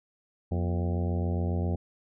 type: harmonic tone with a mistuned harmonic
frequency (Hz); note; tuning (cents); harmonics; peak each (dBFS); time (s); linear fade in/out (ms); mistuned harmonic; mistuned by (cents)
87.31; F2; 0; 1 / 2 / 3 / 4 / 5 / 6 / 7 / 8 / 9; -27 / -33 / -37 / -39 / -41 / -43 / -44 / -45 / -46; 0.51-1.76; 10; 3; -130
effects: none